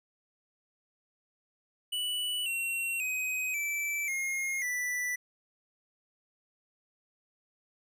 square tone with pitch steps, 2960 / 2730 / 2518 / 2322 / 2142 / 1975.6 Hz, F#7 / F7 / D#7 / D7 / C7 / B6, 0 / -40 / +20 / -20 / +40 / 0 cents, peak -31 dBFS, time 1.92-5.16 s, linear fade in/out 10 ms, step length 540 ms, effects none

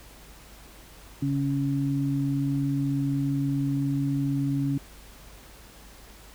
sine tone pair together, 139.45 / 278.2 Hz, C#3 / C#4, +11 / +6 cents, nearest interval octave, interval 1195 cents, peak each -26 dBFS, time 1.22-4.78 s, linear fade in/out 5 ms, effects added 50 Hz sine -50 dBFS peak until 6.34 s + pink hiss -50 dBFS RMS until 6.34 s

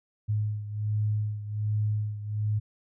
sine beating tone pair, 105.6 / 106.9 Hz, G#2 / A2, +29 / -49 cents, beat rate 1.3 Hz, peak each -27 / -32 dBFS, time 0.28-2.6 s, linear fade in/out 20 ms, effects none

